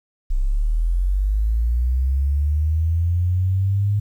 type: linear sweep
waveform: sine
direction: up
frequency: 30.87 to 103.8 Hz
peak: -16 dBFS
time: 0.3-4 s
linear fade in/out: 10 ms
effects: 9-bit